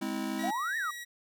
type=chord; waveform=square; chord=Ab augmented; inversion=none; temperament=just; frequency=207.7 / 259.6 / 324.5 Hz; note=Ab3 / C4 / E4; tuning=0 / -13 / -27 cents; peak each=-37 dBFS; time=0.01-0.51 s; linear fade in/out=10 ms
type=tone; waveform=sawtooth; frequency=1916 Hz; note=A#6; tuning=47 cents sharp; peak=-36 dBFS; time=0.38-1.05 s; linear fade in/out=20 ms
type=exponential two-way sweep; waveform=sine; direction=up then down; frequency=649 to 1887 to 1138 Hz; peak=-30 dBFS; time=0.43-0.91 s; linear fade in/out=10 ms; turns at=0.77 s
effects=none